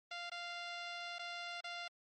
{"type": "tone with dropouts", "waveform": "10% pulse", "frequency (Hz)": 696, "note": "F5", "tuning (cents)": -6, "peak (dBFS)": -34, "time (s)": [0.11, 1.88], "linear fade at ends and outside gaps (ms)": 5, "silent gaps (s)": [[0.298, 0.316], [1.185, 1.192], [1.608, 1.641]], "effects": ["MP3 32 kbps"]}